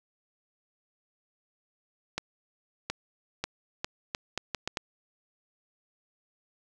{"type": "accelerating click train", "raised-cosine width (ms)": 0.2, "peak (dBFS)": -13, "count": 9, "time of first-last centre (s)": [2.18, 4.772], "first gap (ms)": 720, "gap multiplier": 0.75, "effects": []}